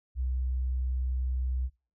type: tone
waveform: sine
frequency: 63.6 Hz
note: C2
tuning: 48 cents flat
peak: -27 dBFS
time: 0.15-1.7 s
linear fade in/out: 50 ms
effects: noise-tail reverb RT60 0.4 s tail -25 dB re dry